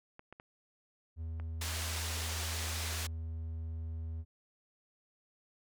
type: clicks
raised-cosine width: 0.5 ms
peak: -34 dBFS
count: 6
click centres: 0.194 / 0.326 / 0.399 / 1.399 / 1.964 / 2.316 s
type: tone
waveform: triangle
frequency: 81 Hz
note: E2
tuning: 30 cents flat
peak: -35 dBFS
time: 1.16-4.25 s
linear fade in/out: 50 ms
type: band-pass noise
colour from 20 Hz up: white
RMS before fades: -40 dBFS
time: 1.61-3.07 s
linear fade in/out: 5 ms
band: 360 to 7600 Hz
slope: 12 dB/octave
effects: none